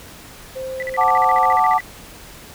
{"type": "tone", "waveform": "sine", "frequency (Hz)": 523.3, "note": "C5", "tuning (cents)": 0, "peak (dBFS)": -25, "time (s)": [0.55, 1.57], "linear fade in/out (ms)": 20}
{"type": "tone bursts", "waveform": "sine", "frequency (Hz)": 1975.5, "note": "B6", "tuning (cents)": 0, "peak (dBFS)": -24, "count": 15, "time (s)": [0.8, 1.805], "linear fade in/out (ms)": 0, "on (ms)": 25, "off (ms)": 45}
{"type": "chord", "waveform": "sine", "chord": "D major", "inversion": "first", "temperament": "equal", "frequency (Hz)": [740, 880, 1174.7], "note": ["F#5", "A5", "D6"], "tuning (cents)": [0, 0, 0], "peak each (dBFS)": -17, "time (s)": [0.97, 1.79], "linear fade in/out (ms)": 20}
{"effects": ["pink hiss -40 dBFS RMS until 2.54 s"]}